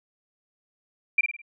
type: tone with echo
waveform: sine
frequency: 2366 Hz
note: D7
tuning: 12 cents sharp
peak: -15 dBFS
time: 1.18-1.21 s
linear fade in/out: 5 ms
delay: 52 ms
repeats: 4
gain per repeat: -7 dB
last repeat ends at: 1.418 s
effects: none